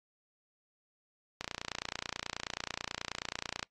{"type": "click train", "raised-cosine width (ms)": 0.2, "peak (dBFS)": -18, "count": 66, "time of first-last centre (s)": [1.41, 3.628], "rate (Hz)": 29.3, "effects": ["noise-tail reverb RT60 0.1 s tail -21 dB re dry", "AAC 32 kbps"]}